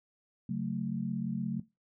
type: chord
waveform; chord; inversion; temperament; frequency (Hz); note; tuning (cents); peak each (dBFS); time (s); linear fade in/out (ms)
sine; F# minor; second; just; 138.75 / 185 / 222; C#3 / F#3 / A3; +2 / 0 / +16; -37 / -34 / -35; 0.49-1.6; 5
effects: noise-tail reverb RT60 0.2 s tail -17 dB re dry